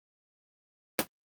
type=noise with exponential decay; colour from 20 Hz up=pink; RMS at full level=-19 dBFS; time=0.99-1.07 s; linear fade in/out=0 ms; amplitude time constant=17 ms; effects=high-pass 150 Hz 12 dB/octave + Opus 32 kbps